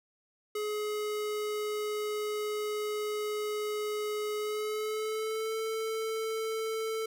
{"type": "tone with pitch glide", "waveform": "square", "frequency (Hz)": [421.8, 443], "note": ["G#4", "A4"], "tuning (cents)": [27, 12], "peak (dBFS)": -32, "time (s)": [0.55, 7.06], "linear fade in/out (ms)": 5, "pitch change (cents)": 85, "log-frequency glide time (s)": [4.38, 5.55], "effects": []}